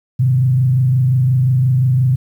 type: tone with frequency modulation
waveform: sine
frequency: 128.4 Hz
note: C3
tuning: 32 cents flat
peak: -10 dBFS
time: 0.19-2.16 s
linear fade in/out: 10 ms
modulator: 25.7 Hz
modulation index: 0.49
effects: 8-bit